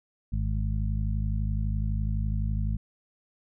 harmonic tone with a mistuned harmonic, 51.91 Hz, G#1, in tune, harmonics 1 / 2 / 3 / 4, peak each -27 / -30 / -36 / -37 dBFS, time 0.32-2.77 s, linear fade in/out 10 ms, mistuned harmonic 4, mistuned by +38 cents, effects none

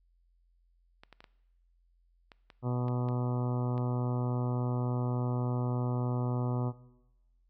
clicks, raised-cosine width 0.3 ms, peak -34 dBFS, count 9, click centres 1.035 / 1.127 / 1.205 / 1.242 / 2.318 / 2.502 / 2.883 / 3.087 / 3.779 s
harmonic tone, 123.47 Hz, B2, in tune, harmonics 1 / 2 / 3 / 4 / 5 / 6 / 7 / 8 / 9 / 10, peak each -30 / -36 / -40 / -42 / -44 / -46 / -47 / -48 / -49 / -50 dBFS, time 2.62-6.73 s, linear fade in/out 50 ms
effects noise-tail reverb RT60 1.0 s tail -19 dB re dry + added 43 Hz sine -65 dBFS peak until 7.49 s

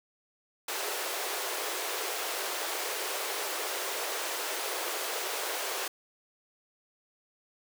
pink high-pass noise, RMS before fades -34 dBFS, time 0.68-5.88 s, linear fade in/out 5 ms, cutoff 370 Hz, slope 48 dB/octave, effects none

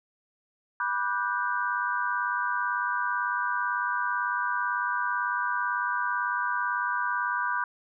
sine chord, G major seventh, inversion first, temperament just, 980 / 1176 / 1470 / 1568 Hz, B5 / D6 / F#6 / G6, -14 / +2 / -12 / 0 cents, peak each -30 / -32 / -32 / -31 dBFS, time 0.8-7.64 s, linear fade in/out 2 ms, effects none

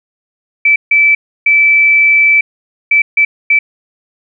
sine tone bursts at uneven times, 2316 Hz, D7, 25 cents flat, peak -5 dBFS, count 6, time 0.65-0.76 / 0.91-1.15 / 1.46-2.41 / 2.91-3.02 / 3.17-3.25 / 3.5-3.59 s, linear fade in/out 5 ms, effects none

